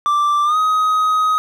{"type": "tone with pitch glide", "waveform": "triangle", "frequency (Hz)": [1174.7, 1259], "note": ["D6", "D#6"], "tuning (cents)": [0, 20], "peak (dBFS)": -11, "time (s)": [0.06, 1.38], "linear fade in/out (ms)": 0, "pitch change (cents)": 120, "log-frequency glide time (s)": [0.44, 0.57], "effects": []}